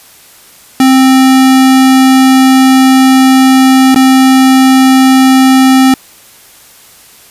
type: tone with dropouts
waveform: square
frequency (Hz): 262.6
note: C4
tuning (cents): +6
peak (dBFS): -3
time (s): 0.8-5.94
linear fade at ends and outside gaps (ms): 2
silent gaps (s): 3.946-3.959
effects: white hiss -38 dBFS RMS until 7.3 s + resampled to 32000 Hz